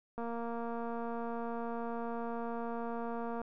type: click train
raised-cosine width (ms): 1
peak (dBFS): -27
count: 755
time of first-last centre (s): 0.18-3.416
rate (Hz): 233
effects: none